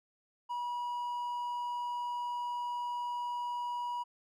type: tone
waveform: triangle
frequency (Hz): 968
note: B5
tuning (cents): -35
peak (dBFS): -32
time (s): 0.49-4.04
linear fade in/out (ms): 20
effects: none